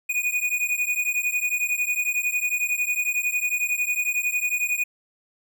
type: beating tone pair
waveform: square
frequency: 2462 / 2473 Hz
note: D#7 / D#7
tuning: -19 / -11 cents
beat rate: 11 Hz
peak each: -26 dBFS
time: 0.09-4.84 s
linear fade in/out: 10 ms
effects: none